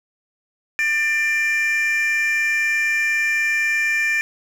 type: tone pair together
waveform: triangle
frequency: 1788 / 2377 Hz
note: A6 / D7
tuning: +27 / +20 cents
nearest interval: perfect fourth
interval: 493 cents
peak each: -17 dBFS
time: 0.79-4.21 s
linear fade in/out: 0 ms
effects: tanh soft clip ceiling -12 dBFS + 8-bit